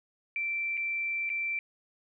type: tone with dropouts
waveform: sine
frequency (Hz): 2343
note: D7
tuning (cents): -5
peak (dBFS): -29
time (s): 0.36-1.59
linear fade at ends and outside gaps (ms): 1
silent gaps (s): 0.771-0.775 / 1.293-1.3
effects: none